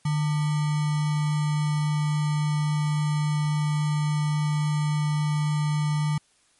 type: tone with sample-and-hold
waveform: sine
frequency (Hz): 150.6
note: D3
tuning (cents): +44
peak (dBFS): -21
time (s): 0.05-6.18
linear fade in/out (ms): 5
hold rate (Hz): 1050
effects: white hiss -63 dBFS RMS until 6.59 s + MP3 48 kbps